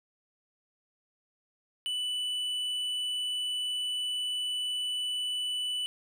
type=tone with tanh clipping; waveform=sine; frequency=2979 Hz; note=F#7; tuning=11 cents sharp; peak=-31 dBFS; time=1.86-5.86 s; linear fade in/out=0 ms; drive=7 dB; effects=none